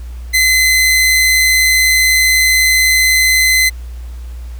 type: tone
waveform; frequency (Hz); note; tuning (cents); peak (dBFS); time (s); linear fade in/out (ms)
sawtooth; 2044; C7; -41; -5; 0.33-3.7; 20
effects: added 60 Hz sine -24 dBFS peak until 4.59 s + pink hiss -45 dBFS RMS until 4.59 s